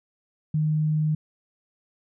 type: tone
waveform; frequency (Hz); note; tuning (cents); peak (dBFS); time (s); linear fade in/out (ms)
sine; 154; D#3; -17; -20; 0.54-1.15; 5
effects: none